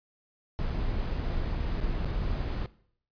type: noise with dropouts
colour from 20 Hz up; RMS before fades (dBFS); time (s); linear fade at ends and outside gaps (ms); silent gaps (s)
brown; -30; 0.59-2.66; 0; 0.699-0.705 / 1.803-1.811 / 2.046-2.056
effects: noise-tail reverb RT60 0.6 s tail -19 dB re dry + resampled to 11025 Hz